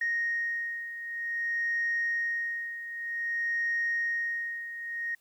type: beating tone pair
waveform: sine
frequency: 1864.7 / 1865.23 Hz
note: A#6 / A#6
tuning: 0 / +1 cents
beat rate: 0.53 Hz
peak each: -34 / -29 dBFS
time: 0.01-5.15 s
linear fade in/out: 5 ms
effects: tanh soft clip ceiling -22 dBFS + white hiss -69 dBFS RMS until 5.2 s